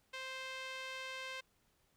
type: tone with band-pass filter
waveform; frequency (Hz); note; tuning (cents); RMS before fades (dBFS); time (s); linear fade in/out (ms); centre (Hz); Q
sawtooth; 523.3; C5; 0; -45; 0.13-1.41; 10; 2600; 1.2
effects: pink hiss -75 dBFS RMS until 1.96 s